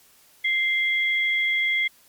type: tone pair together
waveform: sine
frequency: 2093 / 3320 Hz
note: C7 / G#7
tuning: 0 / -1 cents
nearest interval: minor sixth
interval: 799 cents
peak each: -20 / -29 dBFS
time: 0.44-1.88 s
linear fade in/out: 10 ms
effects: white hiss -56 dBFS RMS until 2.08 s + MP3 96 kbps